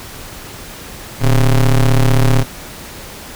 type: ring-modulated tone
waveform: square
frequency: 67.8 Hz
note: C#2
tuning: 38 cents flat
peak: -6 dBFS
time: 1.2-2.45 s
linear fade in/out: 50 ms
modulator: 50 Hz
effects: pink hiss -32 dBFS RMS until 3.35 s